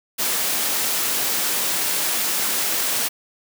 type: high-pass noise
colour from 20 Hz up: white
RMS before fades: -22 dBFS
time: 0.18-3.09 s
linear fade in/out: 20 ms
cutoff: 190 Hz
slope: 12 dB/octave
effects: none